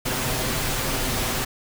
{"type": "noise with comb filter", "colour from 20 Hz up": "pink", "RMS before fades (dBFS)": -25, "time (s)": [0.05, 1.45], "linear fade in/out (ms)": 10, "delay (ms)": 7.8, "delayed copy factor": 0.55, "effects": []}